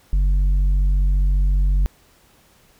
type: tone with tanh clipping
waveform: sine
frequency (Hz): 47.33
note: F#1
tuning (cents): +40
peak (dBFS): -15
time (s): 0.13-1.86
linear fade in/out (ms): 0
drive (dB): 5
effects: pink hiss -55 dBFS RMS until 2.79 s